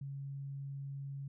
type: tone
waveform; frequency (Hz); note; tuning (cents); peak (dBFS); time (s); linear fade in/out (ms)
sine; 138.59; C#3; 0; -40; 0.01-1.28; 5
effects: none